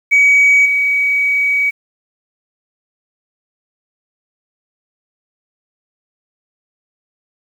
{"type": "tone with level steps", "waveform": "sine", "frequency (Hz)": 2266, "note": "C#7", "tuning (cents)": 37, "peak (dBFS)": [-5, -11], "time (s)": [0.11, 1.71], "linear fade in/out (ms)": 20, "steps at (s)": 0.65, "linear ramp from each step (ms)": 10, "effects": ["tanh soft clip ceiling -4 dBFS", "7-bit"]}